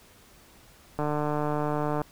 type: click train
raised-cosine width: 1 ms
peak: -15 dBFS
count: 154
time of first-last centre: 0.99-2.017 s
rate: 149 Hz
effects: pink hiss -55 dBFS RMS until 2.11 s